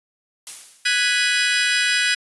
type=noise with exponential decay; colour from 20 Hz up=blue; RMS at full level=-29 dBFS; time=0.47-1.12 s; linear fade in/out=0 ms; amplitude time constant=140 ms
type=chord; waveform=25% pulse; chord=G# minor seventh; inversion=third; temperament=equal; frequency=1480 / 1661.2 / 1975.5 / 2489 Hz; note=F#6 / G#6 / B6 / D#7; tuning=0 / 0 / 0 / 0 cents; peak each=-19 dBFS; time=0.85-2.15 s; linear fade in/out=10 ms
effects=resampled to 24000 Hz